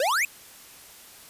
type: exponential sweep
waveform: square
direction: up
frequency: 493.9 to 2602 Hz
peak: -22 dBFS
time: 0-0.25 s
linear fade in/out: 2 ms
effects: white hiss -48 dBFS RMS until 1.29 s + resampled to 32000 Hz